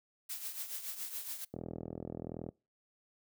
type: noise with tremolo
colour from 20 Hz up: blue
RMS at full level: -39 dBFS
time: 0.29-1.45 s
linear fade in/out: 10 ms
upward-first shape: triangle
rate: 7.1 Hz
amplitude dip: 70%
type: click train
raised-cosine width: 2 ms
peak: -27 dBFS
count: 40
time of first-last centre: 1.54-2.489 s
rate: 41.1 Hz
effects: noise-tail reverb RT60 0.3 s tail -24 dB re dry + high-pass 100 Hz 12 dB/octave